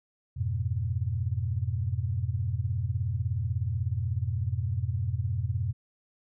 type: chord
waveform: sine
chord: F diminished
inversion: none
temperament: equal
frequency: 87.31 / 103.83 / 123.47 Hz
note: F2 / Ab2 / Cb3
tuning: 0 / 0 / 0 cents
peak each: -31 dBFS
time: 0.36-5.73 s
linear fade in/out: 20 ms
effects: none